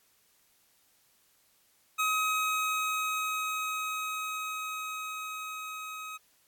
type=tone with level ramp; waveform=25% pulse; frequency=1267 Hz; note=D#6; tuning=31 cents sharp; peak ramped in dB=-22 to -35 dBFS; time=1.98-6.18 s; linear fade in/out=20 ms; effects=white hiss -67 dBFS RMS until 6.47 s + AAC 64 kbps